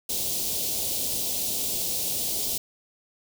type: band-stop noise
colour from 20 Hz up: white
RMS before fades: -28 dBFS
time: 0.09-2.58 s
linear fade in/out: 5 ms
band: 690 to 3200 Hz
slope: 24 dB/octave
effects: none